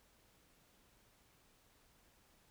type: silence
effects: pink hiss -70 dBFS RMS until 2.5 s